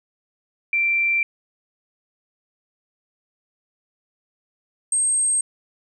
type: tone pair in turn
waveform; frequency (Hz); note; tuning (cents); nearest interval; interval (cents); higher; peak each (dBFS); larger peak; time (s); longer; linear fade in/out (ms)
sine; 2353 / 8419; D7 / C9; +3 / +10; octave + minor seventh; 2207; second; -17; neither; 0.73-1.23 / 4.92-5.41; first; 2
effects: none